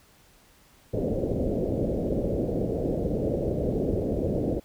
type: low-pass noise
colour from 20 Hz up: white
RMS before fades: -27 dBFS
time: 0.93-4.6 s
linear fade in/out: 10 ms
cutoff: 570 Hz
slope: 48 dB/octave
effects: pink hiss -58 dBFS RMS until 4.64 s